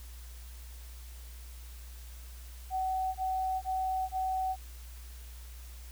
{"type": "tone bursts", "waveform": "sine", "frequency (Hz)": 754, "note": "F#5", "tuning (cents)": 32, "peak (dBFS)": -29, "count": 4, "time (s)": [2.7, 4.563], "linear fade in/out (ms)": 50, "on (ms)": 450, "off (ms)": 21, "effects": ["added 60 Hz sine -44 dBFS peak until 5.91 s", "white hiss -55 dBFS RMS until 5.91 s"]}